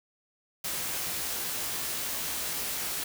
white noise with comb filter, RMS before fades -33 dBFS, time 0.64-3.04 s, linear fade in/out 5 ms, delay 18 ms, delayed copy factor +0.6, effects none

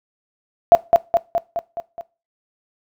sine tone with echo, 680 Hz, F5, 46 cents flat, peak -3 dBFS, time 0.72-0.75 s, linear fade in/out 0 ms, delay 210 ms, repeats 6, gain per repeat -4 dB, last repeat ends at 2.01 s, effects noise-tail reverb RT60 0.3 s tail -20 dB re dry

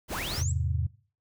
pink noise, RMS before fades -35 dBFS, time 0.08-0.44 s, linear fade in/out 50 ms
sine linear sweep, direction up, 84.1 to 7902 Hz, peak -34 dBFS, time 0.1-0.52 s, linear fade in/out 5 ms
sine chord, E augmented, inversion none, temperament equal, 82.41 / 103.83 / 130.81 Hz, E2 / G#2 / B#2, 0 / 0 / 0 cents, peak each -28 / -32 / -31 dBFS, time 0.38-0.87 s, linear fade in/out 5 ms
effects noise-tail reverb RT60 0.4 s tail -20 dB re dry

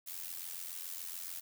blue noise with amplitude modulation, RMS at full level -40 dBFS, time 0.06-1.41 s, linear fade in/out 20 ms, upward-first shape sine, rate 87 Hz, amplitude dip 75%, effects none

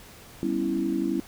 sine chord, C# half-diminished seventh, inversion second, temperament equal, 196 / 246.9 / 277.2 / 329.6 Hz, G3 / B3 / C#4 / E4, 0 / 0 / 0 / 0 cents, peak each -31 / -32 / -29 / -27 dBFS, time 0.43-1.2 s, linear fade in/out 0 ms, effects pink hiss -48 dBFS RMS until 1.27 s

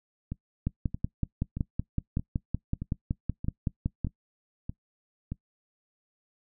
two click trains, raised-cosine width 5 ms, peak -15 / -21 dBFS, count 19 / 9, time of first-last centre 0.67-4.047 / 0.32-5.32 s, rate 5.33 / 1.6 Hz, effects noise-tail reverb RT60 0.1 s tail -21 dB re dry

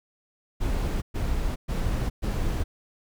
brown noise bursts, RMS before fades -26 dBFS, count 4, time 0.6-2.64 s, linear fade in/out 20 ms, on 420 ms, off 120 ms, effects none

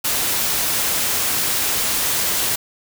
white noise, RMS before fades -20 dBFS, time 0.04-2.56 s, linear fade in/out 10 ms, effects none

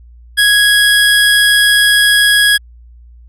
25% pulse tone, 1661.2 Hz, G#6, in tune, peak -3 dBFS, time 0.37-2.58 s, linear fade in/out 20 ms, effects added 59 Hz sine -36 dBFS peak until 3.28 s + resampled to 32000 Hz

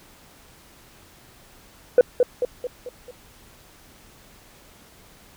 sine tone with echo, 495.3 Hz, B4, 5 cents sharp, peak -6 dBFS, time 1.98-2.01 s, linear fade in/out 2 ms, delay 220 ms, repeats 5, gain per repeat -6 dB, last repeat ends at 3.11 s, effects tanh soft clip ceiling -7 dBFS + pink hiss -51 dBFS RMS until 5.36 s

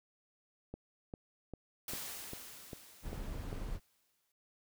click train, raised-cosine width 2 ms, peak -30 dBFS, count 8, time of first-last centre 0.74-3.529 s, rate 2.51 Hz
white noise with exponential decay, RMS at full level -41 dBFS, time 1.88-4.32 s, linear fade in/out 2 ms, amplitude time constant 530 ms
brown noise, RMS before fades -41 dBFS, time 3.02-3.8 s, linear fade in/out 50 ms
effects none

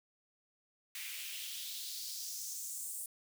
white noise with high-pass filter sweep, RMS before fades -43 dBFS, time 0.95-3.06 s, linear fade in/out 2 ms, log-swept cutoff 2100 to 9200 Hz, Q 2.7, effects none

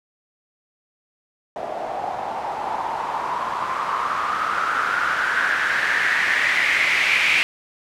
blue noise with low-pass filter sweep, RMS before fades -22 dBFS, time 1.56-7.43 s, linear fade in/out 0 ms, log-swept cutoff 680 to 2400 Hz, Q 5.6, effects none

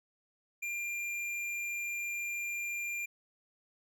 triangle tone with hard clipping, 2391 Hz, D7, 30 cents sharp, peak -36 dBFS, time 0.62-3.06 s, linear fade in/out 10 ms, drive 15 dB, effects none

